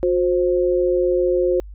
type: tone pair together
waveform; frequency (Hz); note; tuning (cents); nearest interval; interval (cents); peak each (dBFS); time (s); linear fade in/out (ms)
sine; 361.3 / 526.1; F#4 / C5; -41 / +9; perfect fifth; 650; -17 / -19; 0.03-1.6; 0
effects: added 50 Hz sine -34 dBFS peak until 1.74 s